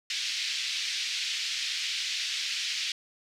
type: band-pass noise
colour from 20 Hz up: white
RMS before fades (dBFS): -32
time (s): 0.1-2.92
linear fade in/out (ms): 2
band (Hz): 2200 to 5100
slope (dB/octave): 24
effects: none